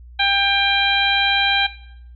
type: harmonic tone with a mistuned harmonic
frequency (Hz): 795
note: G5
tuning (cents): +24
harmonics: 1 / 2 / 3 / 4 / 5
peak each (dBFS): -21 / -21 / -21 / -21 / -21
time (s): 0.19-1.67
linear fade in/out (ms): 10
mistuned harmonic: 5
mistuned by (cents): -15
effects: noise-tail reverb RT60 0.7 s tail -17 dB re dry + added 60 Hz sine -38 dBFS peak until 2.15 s